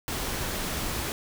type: noise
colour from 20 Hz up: pink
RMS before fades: -31 dBFS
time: 0.08-1.12 s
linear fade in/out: 0 ms
effects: none